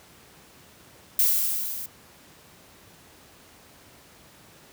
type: noise with level ramp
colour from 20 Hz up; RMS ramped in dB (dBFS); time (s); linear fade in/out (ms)
violet; -19 to -35; 1.19-1.86; 2
effects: pink hiss -52 dBFS RMS until 4.72 s + high-pass 80 Hz 12 dB/octave